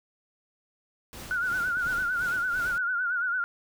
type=noise with tremolo; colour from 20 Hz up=pink; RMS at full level=-40 dBFS; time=1.13-2.78 s; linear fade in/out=0 ms; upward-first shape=triangle; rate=2.8 Hz; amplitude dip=75%
type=tone with vibrato; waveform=sine; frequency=1449 Hz; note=F#6; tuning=37 cents flat; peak=-25 dBFS; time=1.31-3.44 s; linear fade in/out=0 ms; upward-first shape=sine; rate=8.9 Hz; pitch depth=78 cents each way
type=clicks; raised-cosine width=3 ms; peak=-33 dBFS; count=7; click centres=1.516 / 1.687 / 1.771 / 1.868 / 1.928 / 1.983 / 2.022 s
effects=none